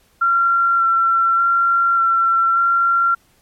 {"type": "tone with vibrato", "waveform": "sine", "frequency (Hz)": 1364, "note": "F6", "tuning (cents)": -41, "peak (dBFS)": -12, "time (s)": [0.21, 3.15], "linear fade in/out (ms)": 10, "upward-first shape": "square", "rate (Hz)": 0.85, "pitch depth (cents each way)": 12, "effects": ["pink hiss -57 dBFS RMS until 3.41 s", "MP3 64 kbps"]}